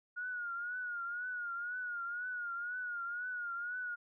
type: tone with vibrato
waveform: sine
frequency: 1438 Hz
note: F#6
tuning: 50 cents flat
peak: -37 dBFS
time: 0.16-3.96 s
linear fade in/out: 20 ms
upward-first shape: triangle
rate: 2 Hz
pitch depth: 83 cents each way
effects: none